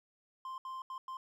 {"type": "tone bursts at uneven times", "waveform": "triangle", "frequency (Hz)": 1046.5, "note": "C6", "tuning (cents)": 0, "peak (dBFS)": -38, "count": 4, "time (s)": [[0.45, 0.58], [0.65, 0.82], [0.9, 0.98], [1.08, 1.17]], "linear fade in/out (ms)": 2, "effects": []}